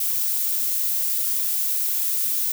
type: noise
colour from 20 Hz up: violet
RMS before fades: -23 dBFS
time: 0-2.52 s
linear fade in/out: 5 ms
effects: none